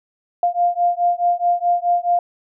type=beating tone pair; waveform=sine; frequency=698.5 / 703.2 Hz; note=F5 / F5; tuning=0 / +12 cents; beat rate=4.7 Hz; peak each=-18 dBFS; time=0.43-2.19 s; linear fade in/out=2 ms; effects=none